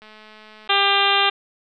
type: click train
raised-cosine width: 0.3 ms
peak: -29 dBFS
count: 142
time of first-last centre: 0.02-0.676 s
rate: 215 Hz
type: harmonic tone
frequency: 398.2 Hz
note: G4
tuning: 27 cents sharp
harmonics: 1 / 2 / 3 / 4 / 5 / 6 / 7 / 8 / 9 / 10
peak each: -27 / -22 / -22 / -25 / -28 / -26 / -23 / -23 / -23 / -30 dBFS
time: 0.69-1.3 s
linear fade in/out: 10 ms
effects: none